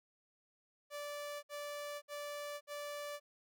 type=tone bursts; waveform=sawtooth; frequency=583 Hz; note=D5; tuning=13 cents flat; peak=-38 dBFS; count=4; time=0.9-3.2 s; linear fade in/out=50 ms; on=530 ms; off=60 ms; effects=none